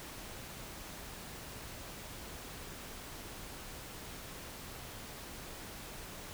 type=silence; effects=pink hiss -47 dBFS RMS until 6.33 s